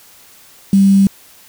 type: tone with quantisation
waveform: sine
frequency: 196 Hz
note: G3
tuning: in tune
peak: -6 dBFS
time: 0.73-1.07 s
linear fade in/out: 2 ms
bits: 5
effects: white hiss -44 dBFS RMS until 1.48 s